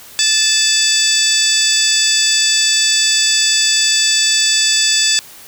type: harmonic tone with a mistuned harmonic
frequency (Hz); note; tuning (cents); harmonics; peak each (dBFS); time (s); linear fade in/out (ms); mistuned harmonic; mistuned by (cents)
874; A5; -12; 2 / 3 / 4 / 5 / 6 / 7 / 8 / 9; -23 / -21 / -17 / -17 / -21 / -23 / -22 / -17; 0.19-5.19; 0; 5; +110
effects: white hiss -38 dBFS RMS until 5.47 s